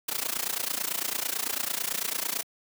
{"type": "noise with amplitude modulation", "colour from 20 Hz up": "white", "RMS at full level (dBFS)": -27, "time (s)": [0.08, 2.43], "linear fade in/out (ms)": 10, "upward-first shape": "sine", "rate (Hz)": 29, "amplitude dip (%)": 90, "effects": ["high-pass 200 Hz 12 dB/octave"]}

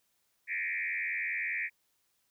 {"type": "tone with frequency modulation", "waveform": "sine", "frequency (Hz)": 2100, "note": "C7", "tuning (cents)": 6, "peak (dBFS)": -31, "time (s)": [0.47, 1.7], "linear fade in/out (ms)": 50, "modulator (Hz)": 85, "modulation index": 3.8, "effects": ["white hiss -75 dBFS RMS until 2.3 s"]}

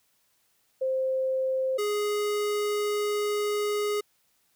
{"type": "tone pair in turn", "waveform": ["sine", "square"], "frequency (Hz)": [524, 415.9], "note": ["C5", "G#4"], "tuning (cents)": [2, 2], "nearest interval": "major third", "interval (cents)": 400, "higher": "first", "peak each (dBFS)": [-24, -26], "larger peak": "first", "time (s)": [[0.81, 1.78], [1.78, 4.01]], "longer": "second", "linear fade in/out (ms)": 10, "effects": ["white hiss -69 dBFS RMS until 4.55 s"]}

